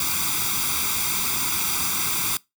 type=noise with comb filter; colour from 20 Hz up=white; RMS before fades=-24 dBFS; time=0-2.37 s; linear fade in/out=2 ms; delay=0.84 ms; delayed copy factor=+0.9; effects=noise-tail reverb RT60 0.2 s tail -22 dB re dry + high-pass 60 Hz 12 dB/octave

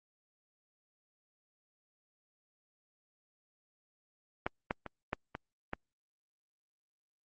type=clicks; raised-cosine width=0.5 ms; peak=-17 / -16 / -26 / -17 / -23 / -20 dBFS; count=6; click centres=4.465 / 4.709 / 4.863 / 5.131 / 5.351 / 5.734 s; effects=Opus 24 kbps

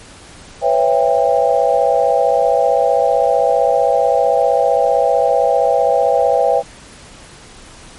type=chord; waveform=sine; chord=C# half-diminished seventh; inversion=third; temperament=just; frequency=498.9 / 554.4 / 665.2 / 798.3 Hz; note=B4 / C#5 / E5 / G5; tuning=+17 / 0 / +16 / +31 cents; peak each=-16 dBFS; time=0.61-6.63 s; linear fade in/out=50 ms; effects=pink hiss -39 dBFS RMS until 7.98 s + MP3 48 kbps

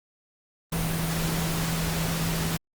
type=tone in noise; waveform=sine; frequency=163.9 Hz; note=E3; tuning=10 cents flat; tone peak=-27 dBFS; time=0.72-2.57 s; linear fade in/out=5 ms; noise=pink; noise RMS=-30 dBFS; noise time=0.72-2.57 s; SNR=0 dB; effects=Opus 32 kbps

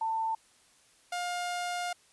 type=tone pair in turn; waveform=sine / sawtooth; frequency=893 / 708.8 Hz; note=A5 / F5; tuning=+25 / +25 cents; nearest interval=major third; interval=400 cents; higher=first; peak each=-28 dBFS; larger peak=neither; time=0.01-0.35 / 1.12-1.93 s; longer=second; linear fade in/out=5 ms; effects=white hiss -63 dBFS RMS until 2.12 s + resampled to 24000 Hz

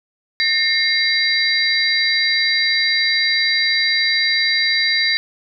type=tone cluster; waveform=sine; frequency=1823 / 2136 / 3933 / 4722 Hz; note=A#6 / C7 / B7 / D8; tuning=-39 / +35 / -8 / +9 cents; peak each=-20 dBFS; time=0.4-5.17 s; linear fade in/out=0 ms; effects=none

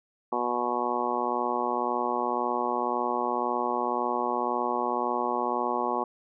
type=harmonic tone; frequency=121.9 Hz; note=B2; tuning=22 cents flat; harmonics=2 / 3 / 4 / 5 / 6 / 7 / 8 / 9; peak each=-36 / -33 / -35 / -36 / -34 / -31 / -34 / -32 dBFS; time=0.32-6.04 s; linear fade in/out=5 ms; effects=none

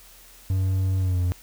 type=tone with pitch glide; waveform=triangle; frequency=94.5 to 89.2 Hz; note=F#2 to F2; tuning=+37 to +37 cents; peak=-18 dBFS; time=0.5-1.32 s; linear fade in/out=0 ms; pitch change=-100 cents; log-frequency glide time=0.99-1.19 s; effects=added 42 Hz sine -53 dBFS peak until 1.42 s + white hiss -50 dBFS RMS until 1.42 s

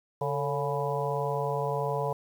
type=harmonic tone with a mistuned harmonic; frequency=141 Hz; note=C#3; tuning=30 cents sharp; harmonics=1 / 3 / 4 / 5 / 6 / 7; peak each=-33 / -32 / -34 / -36 / -37 / -34 dBFS; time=0.21-2.13 s; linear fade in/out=5 ms; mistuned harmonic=3; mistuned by=+77 cents; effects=9-bit

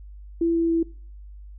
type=tone with pitch steps; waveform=sine; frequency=335 / 333.1 / 331.2 Hz; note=E4 / E4 / E4; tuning=+28 / +18 / +8 cents; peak=-18 dBFS; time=0.41-0.83 s; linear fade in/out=5 ms; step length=140 ms; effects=noise-tail reverb RT60 0.4 s tail -21 dB re dry + added 50 Hz sine -39 dBFS peak until 1.58 s

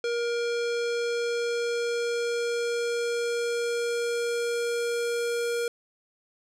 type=tone with low-pass filter sweep; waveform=square; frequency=472.3 Hz; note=A#4; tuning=23 cents sharp; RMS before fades=-28 dBFS; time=0.04-5.68 s; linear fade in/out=2 ms; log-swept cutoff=5300 to 11000 Hz; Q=1.1; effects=none

